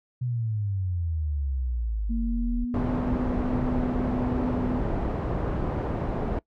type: exponential sweep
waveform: sine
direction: down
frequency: 126.8 to 38.56 Hz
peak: -25 dBFS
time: 0.21-2.65 s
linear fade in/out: 10 ms
type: tone with pitch glide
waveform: sine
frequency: 230 to 249.4 Hz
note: A#3 to B3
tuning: -23 to +17 cents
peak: -27 dBFS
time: 2.09-4.8 s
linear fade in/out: 20 ms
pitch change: +140 cents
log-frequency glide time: 2.2-2.91 s
type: low-pass noise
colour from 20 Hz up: pink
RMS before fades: -28 dBFS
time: 2.74-6.39 s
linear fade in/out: 2 ms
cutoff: 770 Hz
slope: 12 dB/octave
effects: noise-tail reverb RT60 0.1 s tail -22 dB re dry